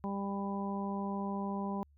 harmonic tone, 198.5 Hz, G3, 22 cents sharp, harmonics 1 / 2 / 3 / 4 / 5, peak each -35 / -43 / -46 / -43 / -42 dBFS, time 0.04-1.83 s, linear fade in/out 0 ms, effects added 72 Hz sine -61 dBFS peak until 1.97 s

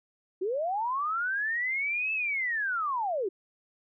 sine linear two-way sweep, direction up then down, 349.2 to 2637 to 349.2 Hz, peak -27 dBFS, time 0.41-3.29 s, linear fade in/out 10 ms, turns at 2.13 s, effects none

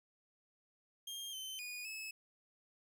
sawtooth tone with pitch steps, 3212 / 3075 / 2460 / 2593 Hz, G7 / G7 / D#7 / E7, +41 / -34 / -20 / -29 cents, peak -40 dBFS, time 1.07-2.11 s, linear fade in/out 5 ms, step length 260 ms, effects none

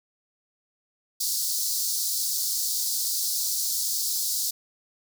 pink high-pass noise, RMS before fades -27 dBFS, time 1.2-4.51 s, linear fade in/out 10 ms, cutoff 4300 Hz, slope 48 dB/octave, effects none

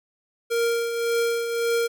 square tone with tremolo, 466.2 Hz, A#4, in tune, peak -20 dBFS, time 0.5-1.88 s, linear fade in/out 20 ms, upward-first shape triangle, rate 1.8 Hz, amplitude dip 55%, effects none

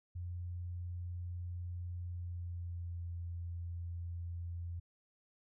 sine tone with pitch glide, 88 to 85.94 Hz, F2 to F2, +14 to -27 cents, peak -39 dBFS, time 0.15-4.8 s, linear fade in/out 10 ms, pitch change -41 cents, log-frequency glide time 2.05-3.07 s, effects none

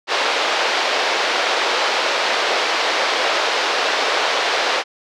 pink band-pass noise, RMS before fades -19 dBFS, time 0.07-4.84 s, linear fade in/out 50 ms, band 460 to 4900 Hz, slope 24 dB/octave, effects none

